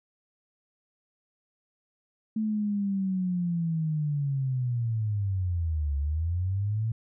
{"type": "linear two-way sweep", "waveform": "sine", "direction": "down then up", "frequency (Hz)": [220, 69.4, 114.5], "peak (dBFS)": -25, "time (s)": [2.36, 6.92], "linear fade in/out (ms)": 5, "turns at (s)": 5.97, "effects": []}